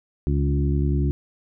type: harmonic tone with a mistuned harmonic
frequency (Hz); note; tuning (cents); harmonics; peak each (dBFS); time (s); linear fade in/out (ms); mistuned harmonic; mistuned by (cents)
70.7; C#2; +35; 1 / 2 / 3 / 4 / 5; -21 / -23 / -31 / -29 / -31; 0.27-1.11; 0; 3; -15
effects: none